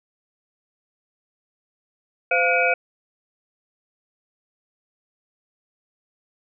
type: tone cluster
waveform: sine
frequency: 514 / 696 / 1444 / 2300 / 2529 Hz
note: C5 / F5 / F#6 / D7 / D#7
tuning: -31 / -6 / -43 / -37 / +28 cents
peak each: -23 dBFS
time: 2.31-2.74 s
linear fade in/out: 5 ms
effects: none